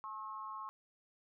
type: tone with amplitude modulation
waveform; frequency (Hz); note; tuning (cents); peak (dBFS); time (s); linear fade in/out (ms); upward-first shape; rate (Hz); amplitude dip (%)
sine; 1078; C#6; -49; -38; 0.04-0.69; 0; sine; 216; 85
effects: none